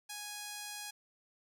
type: tone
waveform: 5% pulse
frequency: 830 Hz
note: G#5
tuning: 1 cent flat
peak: -30 dBFS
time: 0.09-0.91 s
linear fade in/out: 10 ms
effects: none